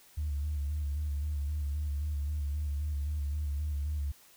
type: tone with vibrato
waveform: sine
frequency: 73.42 Hz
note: D2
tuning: in tune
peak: -29 dBFS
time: 0.17-4.12 s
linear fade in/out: 10 ms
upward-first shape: square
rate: 3.8 Hz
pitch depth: 46 cents each way
effects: tanh soft clip ceiling -26 dBFS + white hiss -59 dBFS RMS until 4.36 s